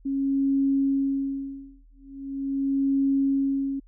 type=tone with tremolo; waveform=sine; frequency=273.9 Hz; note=C#4; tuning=21 cents flat; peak=-19 dBFS; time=0.05-3.8 s; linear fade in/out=10 ms; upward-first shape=sine; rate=0.41 Hz; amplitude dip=100%; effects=added 40 Hz sine -50 dBFS peak until 3.87 s